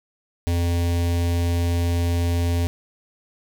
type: tone with notch filter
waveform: square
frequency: 86 Hz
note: F2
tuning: 26 cents flat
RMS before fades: -21 dBFS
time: 0.47-2.67 s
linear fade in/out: 0 ms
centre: 1300 Hz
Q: 1.3
effects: none